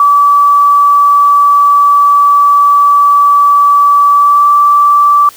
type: tone with pitch glide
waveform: sine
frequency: 1151 to 1162.4 Hz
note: D6 to D6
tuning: -35 to -18 cents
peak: -3 dBFS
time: 0-5.29 s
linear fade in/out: 2 ms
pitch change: +17 cents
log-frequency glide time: 4.13-4.49 s
effects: white hiss -36 dBFS RMS until 5.36 s

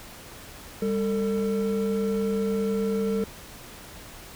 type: tone pair together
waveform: triangle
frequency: 199.69 / 448.3 Hz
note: G3 / A4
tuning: +32 / +32 cents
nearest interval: octave + major second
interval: 1400 cents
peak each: -24 dBFS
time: 0.82-3.24 s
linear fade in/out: 2 ms
effects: pink hiss -44 dBFS RMS until 4.35 s

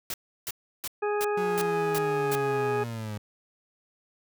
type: noise bursts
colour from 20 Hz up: white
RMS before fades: -33 dBFS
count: 7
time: 0.1-2.353 s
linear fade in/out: 2 ms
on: 39 ms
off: 330 ms
type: harmonic tone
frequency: 415.3 Hz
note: G#4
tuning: in tune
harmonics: 1 / 2 / 3 / 4 / 6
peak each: -26 / -32 / -36 / -38 / -42 dBFS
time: 1.02-2.84 s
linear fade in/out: 10 ms
type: linear sweep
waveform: 30% pulse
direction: down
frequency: 185 to 103.4 Hz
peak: -30 dBFS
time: 1.37-3.18 s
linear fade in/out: 5 ms
effects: none

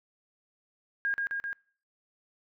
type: tone with echo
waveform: sine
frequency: 1623 Hz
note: G#6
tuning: 40 cents flat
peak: -26 dBFS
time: 1.05-1.14 s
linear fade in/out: 0 ms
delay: 130 ms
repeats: 3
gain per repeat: -2 dB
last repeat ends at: 1.53 s
effects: noise-tail reverb RT60 0.5 s tail -26 dB re dry

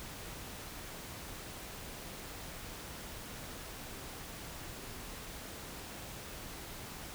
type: silence
effects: pink hiss -46 dBFS RMS until 7.14 s

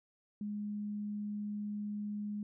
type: tone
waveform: sine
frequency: 207.7 Hz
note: G#3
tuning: in tune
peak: -36 dBFS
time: 0.41-2.43 s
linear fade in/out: 2 ms
effects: none

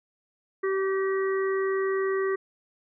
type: harmonic tone with a mistuned harmonic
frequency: 385.9 Hz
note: G4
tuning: 27 cents flat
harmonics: 1 / 3 / 4 / 5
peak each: -24 / -34 / -41 / -35 dBFS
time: 0.63-2.36 s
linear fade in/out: 10 ms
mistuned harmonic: 5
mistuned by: -16 cents
effects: none

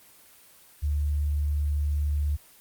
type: tone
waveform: sine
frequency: 73.42 Hz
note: D2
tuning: in tune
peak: -23 dBFS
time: 0.82-2.37 s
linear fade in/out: 20 ms
effects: white hiss -54 dBFS RMS until 2.6 s + Opus 24 kbps

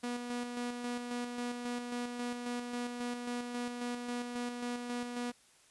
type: tone with tremolo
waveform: sawtooth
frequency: 242.7 Hz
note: B3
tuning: 30 cents flat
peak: -31 dBFS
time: 0.03-5.32 s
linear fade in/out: 10 ms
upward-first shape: square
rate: 3.7 Hz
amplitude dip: 40%
effects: white hiss -64 dBFS RMS until 5.7 s + resampled to 24000 Hz

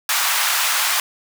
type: high-pass noise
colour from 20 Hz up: pink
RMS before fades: -19 dBFS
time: 0.09-1 s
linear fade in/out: 2 ms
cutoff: 940 Hz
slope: 24 dB/octave
effects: none

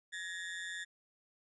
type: ring-modulated tone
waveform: 35% pulse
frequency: 1780 Hz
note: A6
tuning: 20 cents sharp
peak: -35 dBFS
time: 0.12-0.85 s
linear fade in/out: 20 ms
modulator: 89.2 Hz
effects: resampled to 22050 Hz

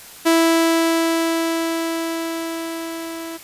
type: tone with level ramp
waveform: sawtooth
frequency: 329.6 Hz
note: E4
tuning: in tune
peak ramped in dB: -8 to -25 dBFS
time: 0.25-3.38 s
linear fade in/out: 20 ms
effects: white hiss -40 dBFS RMS until 3.43 s + resampled to 32000 Hz

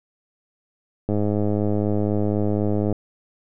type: click train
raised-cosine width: 2 ms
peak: -10 dBFS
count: 192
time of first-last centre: 1.09-2.927 s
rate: 104 Hz
effects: none

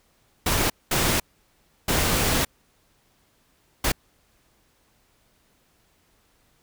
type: noise bursts at uneven times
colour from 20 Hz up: pink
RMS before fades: -22 dBFS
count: 4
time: 0.46-0.7 / 0.91-1.2 / 1.88-2.45 / 3.84-3.92 s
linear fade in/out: 5 ms
effects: pink hiss -64 dBFS RMS until 6.62 s

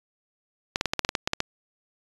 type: clicks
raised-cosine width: 0.2 ms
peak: -6 dBFS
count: 11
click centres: 0.759 / 0.811 / 0.857 / 0.935 / 0.993 / 1.049 / 1.091 / 1.152 / 1.275 / 1.334 / 1.404 s
effects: resampled to 24000 Hz

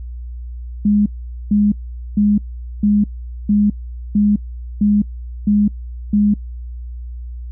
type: tone bursts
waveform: sine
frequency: 206.9 Hz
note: G#3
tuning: 6 cents flat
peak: -10 dBFS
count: 9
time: 0.85-6.34 s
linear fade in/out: 5 ms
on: 210 ms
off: 450 ms
effects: noise-tail reverb RT60 0.1 s tail -26 dB re dry + added 60 Hz sine -26 dBFS peak until 7.51 s

